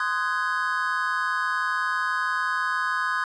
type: chord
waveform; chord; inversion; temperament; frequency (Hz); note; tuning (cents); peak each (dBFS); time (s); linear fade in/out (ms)
triangle; Ab dominant seventh; first; just; 1038.3 / 1245.9 / 1495.1 / 1661.2; C6 / Eb6 / Gb6 / Ab6; -14 / +2 / +18 / 0; -27; 0-3.24; 2
effects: resampled to 24000 Hz